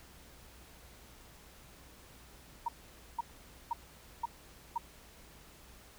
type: tone bursts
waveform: sine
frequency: 936 Hz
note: A#5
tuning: 7 cents sharp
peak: -30 dBFS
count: 5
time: 2.66-4.78 s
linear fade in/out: 5 ms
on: 24 ms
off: 500 ms
effects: added 60 Hz sine -61 dBFS peak until 5.98 s + pink hiss -57 dBFS RMS until 5.98 s